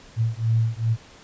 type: beating tone pair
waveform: sine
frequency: 112.1 / 114.6 Hz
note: A2 / A#2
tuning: +33 / -29 cents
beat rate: 2.5 Hz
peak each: -22 dBFS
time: 0.16-0.97 s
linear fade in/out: 50 ms
effects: pink hiss -48 dBFS RMS until 1.23 s + resampled to 16000 Hz